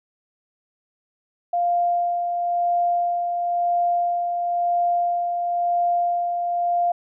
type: tone with tremolo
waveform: sine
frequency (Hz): 698.5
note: F5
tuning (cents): 0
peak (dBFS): -17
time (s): 1.53-6.92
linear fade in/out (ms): 5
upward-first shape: sine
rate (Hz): 0.98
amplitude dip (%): 40
effects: none